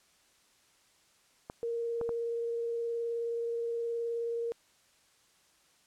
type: clicks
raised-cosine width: 1 ms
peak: -25 dBFS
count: 3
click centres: 1.499 / 2.013 / 2.092 s
type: tone with vibrato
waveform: sine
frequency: 466.2 Hz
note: A#4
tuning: in tune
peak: -31 dBFS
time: 1.63-4.52 s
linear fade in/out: 0 ms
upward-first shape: sine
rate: 19 Hz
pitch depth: 11 cents each way
effects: white hiss -66 dBFS RMS until 5.86 s + low-pass 9000 Hz 12 dB/octave